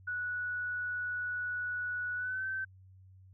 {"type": "tone with pitch glide", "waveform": "sine", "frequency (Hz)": [1471, 1544.1], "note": ["F#6", "G6"], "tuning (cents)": [-11, -27], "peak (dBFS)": -33, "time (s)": [0.07, 2.65], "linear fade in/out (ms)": 10, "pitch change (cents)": 84, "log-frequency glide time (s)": [2.16, 2.46], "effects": ["added 94 Hz sine -54 dBFS peak until 3.33 s"]}